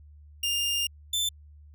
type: tone pair in turn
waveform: sawtooth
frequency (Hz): 2807 / 3537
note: F7 / A7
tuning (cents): +8 / +8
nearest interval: major third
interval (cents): 400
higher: second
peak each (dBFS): -22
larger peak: neither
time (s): 0.43-0.87 / 1.13-1.29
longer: first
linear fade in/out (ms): 5
effects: added 74 Hz sine -48 dBFS peak until 1.74 s